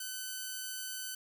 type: tone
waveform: 5% pulse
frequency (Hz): 1514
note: F#6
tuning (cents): +39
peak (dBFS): -27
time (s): 0-1.15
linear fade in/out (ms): 5
effects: none